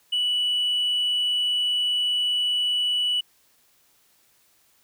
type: tone with tanh clipping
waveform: triangle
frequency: 2955 Hz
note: F#7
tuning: 3 cents flat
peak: -21 dBFS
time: 0.12-3.21 s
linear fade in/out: 10 ms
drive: 5 dB
effects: white hiss -62 dBFS RMS until 4.83 s